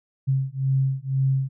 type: beating tone pair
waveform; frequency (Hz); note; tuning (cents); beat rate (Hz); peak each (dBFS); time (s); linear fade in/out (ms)
sine; 133.2 / 135.2; C3 / C#3; +31 / -43; 2; -23; 0.27-1.49; 20
effects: none